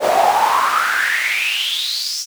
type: noise with high-pass filter sweep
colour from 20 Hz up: brown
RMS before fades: -17 dBFS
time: 0-2.26 s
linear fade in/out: 50 ms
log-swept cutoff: 580 to 5800 Hz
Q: 7.6
effects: none